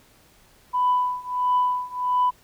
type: tone with tremolo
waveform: sine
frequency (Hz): 995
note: B5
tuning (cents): +13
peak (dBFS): -15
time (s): 0.73-2.31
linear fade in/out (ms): 20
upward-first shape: triangle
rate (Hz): 1.5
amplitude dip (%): 95
effects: tanh soft clip ceiling -13 dBFS + pink hiss -56 dBFS RMS until 2.43 s